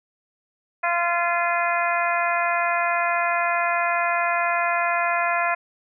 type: harmonic tone with a mistuned harmonic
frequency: 344.6 Hz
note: F4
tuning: 23 cents flat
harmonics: 2 / 3 / 4 / 5 / 6 / 7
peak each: -24 / -26 / -27 / -28 / -29 / -29 dBFS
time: 0.83-5.55 s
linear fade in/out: 10 ms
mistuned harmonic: 7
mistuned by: +39 cents
effects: none